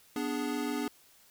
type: chord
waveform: square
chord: G# diminished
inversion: first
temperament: equal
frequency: 246.9 / 293.7 / 415.3 Hz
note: B3 / D4 / G#4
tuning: 0 / 0 / 0 cents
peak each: -36 / -35 / -39 dBFS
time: 0.16-0.88 s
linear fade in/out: 2 ms
effects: white hiss -61 dBFS RMS until 1.3 s